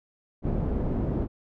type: low-pass noise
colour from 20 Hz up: pink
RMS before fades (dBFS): -27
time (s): 0.42-1.28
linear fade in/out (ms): 50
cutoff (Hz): 410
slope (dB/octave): 12
effects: none